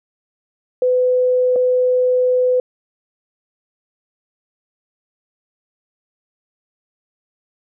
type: tone pair in turn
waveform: sine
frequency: 503 / 503 Hz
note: B4 / B4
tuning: +32 / +32 cents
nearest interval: unison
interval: 0 cents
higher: neither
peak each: -12 dBFS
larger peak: neither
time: 0.82-1.56 / 1.56-2.6 s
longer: second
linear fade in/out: 2 ms
effects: none